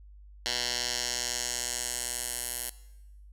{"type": "tone with band-pass filter sweep", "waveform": "10% pulse", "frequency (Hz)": 122.3, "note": "B2", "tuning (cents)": -16, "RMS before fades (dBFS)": -33, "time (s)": [0.46, 2.7], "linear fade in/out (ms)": 0, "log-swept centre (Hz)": [4500, 11000], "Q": 1.8, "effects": ["noise-tail reverb RT60 1.0 s tail -19 dB re dry", "added 50 Hz sine -48 dBFS peak until 3.32 s"]}